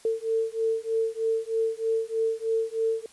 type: beating tone pair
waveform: sine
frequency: 447.4 / 450.6 Hz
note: A4 / A4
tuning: +29 / +41 cents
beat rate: 3.2 Hz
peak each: -27 dBFS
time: 0.05-3.06 s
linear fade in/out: 2 ms
effects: white hiss -54 dBFS RMS until 3.12 s + resampled to 24000 Hz